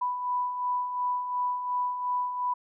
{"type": "beating tone pair", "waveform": "sine", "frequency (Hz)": [987.8, 990.6], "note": ["B5", "B5"], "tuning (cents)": [0, 5], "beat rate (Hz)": 2.8, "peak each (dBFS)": [-36, -27], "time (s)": [0.01, 2.54], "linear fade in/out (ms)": 10, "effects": []}